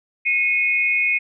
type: tone pair together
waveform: sine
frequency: 2171 / 2489 Hz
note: C#7 / D#7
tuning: -37 / 0 cents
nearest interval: major second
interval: 237 cents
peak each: -19 dBFS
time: 0.25-1.19 s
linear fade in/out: 20 ms
effects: none